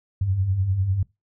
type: beating tone pair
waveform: sine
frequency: 87.31 / 97.31 Hz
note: F2 / G2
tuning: 0 / -12 cents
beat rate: 10 Hz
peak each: -29 / -20 dBFS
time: 0.21-1.03 s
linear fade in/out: 5 ms
effects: noise-tail reverb RT60 0.2 s tail -21 dB re dry